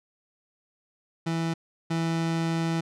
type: tone pair in turn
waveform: 30% pulse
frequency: 164.81 / 164.81 Hz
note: E3 / E3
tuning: 0 / 0 cents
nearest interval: unison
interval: 0 cents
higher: neither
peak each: -23 / -22 dBFS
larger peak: second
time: 1.26-1.54 / 1.9-2.81 s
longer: second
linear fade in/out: 10 ms
effects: low-pass 7000 Hz 12 dB/octave